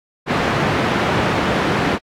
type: band-pass noise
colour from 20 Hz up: pink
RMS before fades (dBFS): -18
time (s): 0.26-1.99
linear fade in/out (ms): 50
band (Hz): 130 to 2200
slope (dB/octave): 12
effects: AAC 64 kbps